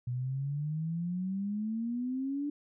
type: exponential sweep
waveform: sine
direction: up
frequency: 121.2 to 294.1 Hz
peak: -31 dBFS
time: 0.07-2.5 s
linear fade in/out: 5 ms
effects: none